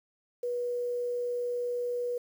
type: tone with quantisation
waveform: sine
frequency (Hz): 486.5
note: B4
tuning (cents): -26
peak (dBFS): -29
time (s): 0.43-2.18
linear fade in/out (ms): 5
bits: 9
effects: none